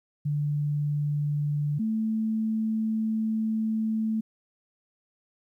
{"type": "tone pair in turn", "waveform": "sine", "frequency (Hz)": [146.83, 220], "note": ["D3", "A3"], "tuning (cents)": [0, 0], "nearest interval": "perfect fifth", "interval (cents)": 700, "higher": "second", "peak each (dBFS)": [-24, -24], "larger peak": "neither", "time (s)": [[0.25, 1.79], [1.79, 4.21]], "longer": "second", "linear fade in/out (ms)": 10, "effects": ["11-bit"]}